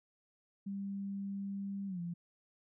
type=tone with pitch glide; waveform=sine; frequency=197.9 to 172.28 Hz; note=G3 to F3; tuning=+17 to -23 cents; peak=-37 dBFS; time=0.66-2.14 s; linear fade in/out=10 ms; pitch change=-240 cents; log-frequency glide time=1.87-2 s; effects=none